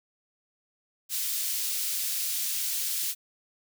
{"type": "high-pass noise", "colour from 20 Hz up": "white", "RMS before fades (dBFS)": -30, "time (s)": [1.09, 3.15], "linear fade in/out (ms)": 50, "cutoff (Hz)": 3200, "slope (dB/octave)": 12, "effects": []}